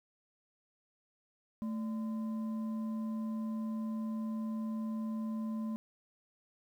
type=tone with frequency modulation; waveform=sine; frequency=220 Hz; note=A3; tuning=in tune; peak=-34 dBFS; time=1.62-5.76 s; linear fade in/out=0 ms; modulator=805 Hz; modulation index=0.25; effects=11-bit